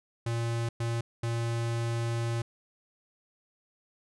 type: tone bursts at uneven times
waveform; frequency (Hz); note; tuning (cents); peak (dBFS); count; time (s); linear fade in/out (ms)
square; 116.54; A#2; 0; -29; 3; 0.26-0.69 / 0.8-1.01 / 1.23-2.42; 5
effects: resampled to 24000 Hz